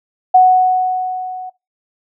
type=tone with level ramp; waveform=sine; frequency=740 Hz; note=F#5; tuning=in tune; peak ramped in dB=-3 to -25 dBFS; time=0.34-1.5 s; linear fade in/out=10 ms; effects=noise-tail reverb RT60 0.2 s tail -20 dB re dry